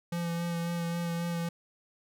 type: tone with vibrato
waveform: square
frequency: 170.3 Hz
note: F3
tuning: 43 cents flat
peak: -31 dBFS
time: 0.12-1.49 s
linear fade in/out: 5 ms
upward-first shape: sine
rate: 3.7 Hz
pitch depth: 17 cents each way
effects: none